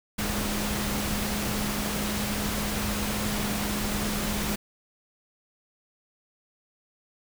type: tone in noise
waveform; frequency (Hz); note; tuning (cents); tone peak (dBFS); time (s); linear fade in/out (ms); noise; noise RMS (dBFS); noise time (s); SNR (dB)
sine; 207.7; G#3; 0; -31; 0.18-4.56; 10; pink; -30; 0.18-4.56; -4
effects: none